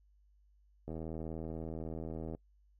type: click train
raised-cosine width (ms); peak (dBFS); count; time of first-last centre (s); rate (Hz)
2; -29; 119; 0.88-2.349; 80.3
effects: noise-tail reverb RT60 0.1 s tail -24 dB re dry + added 50 Hz sine -64 dBFS peak until 2.79 s